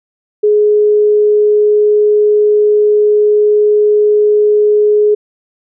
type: tone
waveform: sine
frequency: 419.7 Hz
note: G#4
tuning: 18 cents sharp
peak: -6 dBFS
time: 0.43-5.15 s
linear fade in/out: 10 ms
effects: none